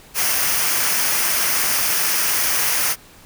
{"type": "noise with comb filter", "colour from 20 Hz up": "white", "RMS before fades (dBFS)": -19, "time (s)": [0.14, 2.96], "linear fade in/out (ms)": 50, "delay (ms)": 0.26, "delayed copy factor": -0.5, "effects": ["pink hiss -46 dBFS RMS until 3.25 s"]}